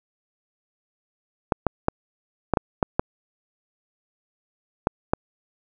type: clicks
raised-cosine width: 1 ms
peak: -4 dBFS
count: 9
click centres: 1.522 / 1.667 / 1.884 / 2.537 / 2.572 / 2.828 / 2.995 / 4.871 / 5.135 s
effects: none